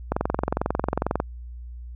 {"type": "click train", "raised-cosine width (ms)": 1, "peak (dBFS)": -8, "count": 25, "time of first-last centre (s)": [0.12, 1.201], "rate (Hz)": 22.2, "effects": ["added 60 Hz sine -35 dBFS peak until 1.95 s"]}